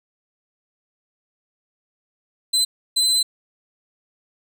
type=tone bursts at uneven times; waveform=30% pulse; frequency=4046 Hz; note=B7; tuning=41 cents sharp; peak=-13 dBFS; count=2; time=2.53-2.65 / 2.96-3.23 s; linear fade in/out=10 ms; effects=none